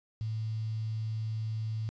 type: tone with quantisation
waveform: sine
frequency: 110 Hz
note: A2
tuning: in tune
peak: -31 dBFS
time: 0.21-1.89 s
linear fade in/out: 0 ms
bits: 9
effects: resampled to 16000 Hz